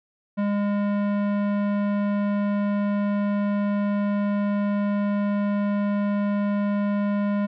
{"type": "tone with tanh clipping", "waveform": "sine", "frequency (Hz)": 203.8, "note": "G#3", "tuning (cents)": -32, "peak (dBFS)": -23, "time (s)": [0.37, 7.47], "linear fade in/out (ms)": 20, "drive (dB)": 17, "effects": []}